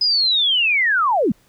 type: linear sweep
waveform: sine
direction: down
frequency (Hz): 5060 to 164.81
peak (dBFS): -14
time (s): 0.01-1.32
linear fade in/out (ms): 5
effects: pink hiss -57 dBFS RMS until 1.48 s